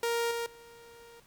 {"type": "tone with level steps", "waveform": "sawtooth", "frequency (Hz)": 467.6, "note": "A#4", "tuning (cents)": 5, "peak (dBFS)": [-24, -28, -47], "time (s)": [0.03, 1.2], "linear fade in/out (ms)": 2, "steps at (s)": [0.31, 0.46], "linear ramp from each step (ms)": 2, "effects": ["pink hiss -62 dBFS RMS until 1.26 s"]}